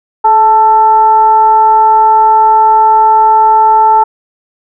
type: tone with frequency modulation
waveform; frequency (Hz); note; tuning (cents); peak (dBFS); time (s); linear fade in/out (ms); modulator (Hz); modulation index
sine; 880; A5; 0; -3; 0.24-4.04; 10; 452; 0.38
effects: none